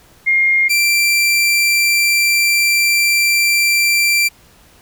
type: tone pair in turn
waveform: sine / sawtooth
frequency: 2128 / 2354 Hz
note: C7 / D7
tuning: +29 / +3 cents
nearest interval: major second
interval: 174 cents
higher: second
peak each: -10 / -8 dBFS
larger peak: second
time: 0.26-0.69 / 0.69-4.29 s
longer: second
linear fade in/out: 20 ms
effects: pink hiss -48 dBFS RMS until 4.81 s